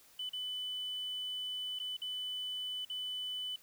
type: tone with dropouts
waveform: sine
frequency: 3000 Hz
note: F#7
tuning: 23 cents sharp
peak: -35 dBFS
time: 0.19-3.56 s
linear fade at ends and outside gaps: 5 ms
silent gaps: 0.293-0.332 / 1.79-1.798 / 1.968-2.017 / 2.85-2.898 s
effects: tanh soft clip ceiling -34 dBFS + white hiss -62 dBFS RMS until 3.62 s

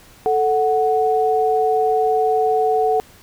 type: tone pair together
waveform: sine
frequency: 440 / 740 Hz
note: A4 / F#5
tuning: 0 / 0 cents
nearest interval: major sixth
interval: 900 cents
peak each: -17 dBFS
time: 0.26-3 s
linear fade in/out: 0 ms
effects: pink hiss -47 dBFS RMS until 3.22 s

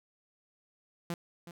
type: tone with echo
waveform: sawtooth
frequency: 171.4 Hz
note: F3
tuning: 32 cents flat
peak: -29 dBFS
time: 1.1-1.14 s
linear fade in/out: 2 ms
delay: 370 ms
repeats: 1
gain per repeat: -12 dB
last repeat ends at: 1.51 s
effects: none

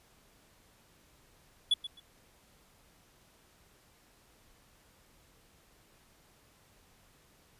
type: tone with echo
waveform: triangle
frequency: 3412 Hz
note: G#7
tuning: 46 cents sharp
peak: -21 dBFS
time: 1.71-1.74 s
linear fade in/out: 5 ms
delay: 130 ms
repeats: 2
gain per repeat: -14 dB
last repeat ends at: 2 s
effects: pink hiss -64 dBFS RMS until 7.59 s + resampled to 32000 Hz

